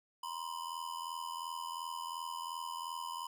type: ring-modulated tone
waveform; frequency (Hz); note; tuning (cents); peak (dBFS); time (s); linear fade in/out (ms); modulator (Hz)
square; 1000; B5; +21; -37; 0.23-3.27; 5; 41.4
effects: none